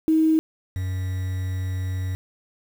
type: tone pair in turn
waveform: sine / triangle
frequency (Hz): 317.2 / 92.95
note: D#4 / F#2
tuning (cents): +33 / +8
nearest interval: octave + major sixth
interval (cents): 2125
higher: first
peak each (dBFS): -15 / -22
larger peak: first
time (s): 0.08-0.39 / 0.76-2.15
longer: second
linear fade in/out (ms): 0
effects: 7-bit